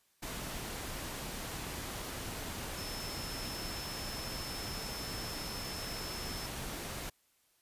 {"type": "tone in noise", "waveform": "sine", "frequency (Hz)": 5274, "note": "E8", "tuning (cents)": 0, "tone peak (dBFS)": -44, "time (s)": [2.77, 6.47], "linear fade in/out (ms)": 10, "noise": "pink", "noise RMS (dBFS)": -41, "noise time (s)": [0.22, 7.1], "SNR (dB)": -6, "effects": ["white hiss -72 dBFS RMS until 7.61 s", "resampled to 32000 Hz"]}